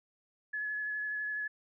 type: tone with vibrato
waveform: sine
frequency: 1703 Hz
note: G#6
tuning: 43 cents sharp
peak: -33 dBFS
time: 0.53-1.48 s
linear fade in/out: 10 ms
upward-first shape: triangle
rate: 12 Hz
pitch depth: 16 cents each way
effects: none